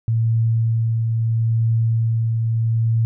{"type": "tone with tremolo", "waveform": "sine", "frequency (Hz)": 113.7, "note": "A#2", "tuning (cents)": -43, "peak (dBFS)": -14, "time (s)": [0.08, 3.05], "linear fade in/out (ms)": 0, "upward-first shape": "triangle", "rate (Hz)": 0.76, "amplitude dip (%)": 30, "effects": []}